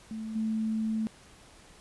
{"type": "tone with level steps", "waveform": "sine", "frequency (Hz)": 220, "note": "A3", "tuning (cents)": 0, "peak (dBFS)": [-34, -27], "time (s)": [0.11, 1.07], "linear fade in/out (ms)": 0, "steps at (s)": 0.35, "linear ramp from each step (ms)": 10, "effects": ["pink hiss -55 dBFS RMS until 1.8 s", "resampled to 24000 Hz"]}